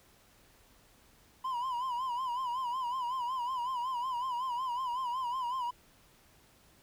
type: tone with vibrato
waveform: triangle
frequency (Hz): 1000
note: B5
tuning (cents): +21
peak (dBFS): -30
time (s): 1.44-5.71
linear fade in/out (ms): 10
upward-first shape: sine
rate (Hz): 5.4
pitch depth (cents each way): 97
effects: pink hiss -63 dBFS RMS until 6.82 s